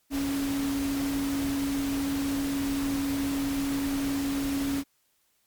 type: tone in noise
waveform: sine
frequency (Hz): 277.6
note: C#4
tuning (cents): +3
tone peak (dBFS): -26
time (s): 0.1-4.84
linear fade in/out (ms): 50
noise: pink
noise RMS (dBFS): -36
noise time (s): 0.1-4.84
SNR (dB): +7
effects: white hiss -70 dBFS RMS until 5.46 s + MP3 96 kbps